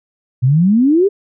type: exponential sweep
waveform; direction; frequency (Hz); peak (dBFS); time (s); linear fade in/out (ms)
sine; up; 119.8 to 418; -8; 0.42-1.09; 20
effects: none